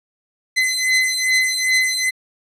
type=beating tone pair; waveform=sawtooth; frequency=2036 / 2038.5 Hz; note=C7 / C7; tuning=-48 / -46 cents; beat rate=2.5 Hz; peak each=-15 dBFS; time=0.56-2.11 s; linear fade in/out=20 ms; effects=low-pass 10000 Hz 12 dB/octave